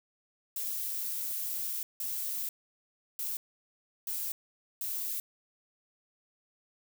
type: noise bursts at uneven times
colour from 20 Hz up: violet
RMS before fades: -35 dBFS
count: 5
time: 0.56-1.83 / 2-2.49 / 3.19-3.37 / 4.07-4.32 / 4.81-5.2 s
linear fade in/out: 2 ms
effects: none